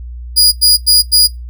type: tone bursts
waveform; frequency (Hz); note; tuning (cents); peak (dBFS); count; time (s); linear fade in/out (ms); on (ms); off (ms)
sawtooth; 4895; D#8; -29; -3; 4; 0.36-1.276; 20; 160; 92
effects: noise-tail reverb RT60 0.2 s tail -20 dB re dry + added 60 Hz sine -24 dBFS peak until 1.49 s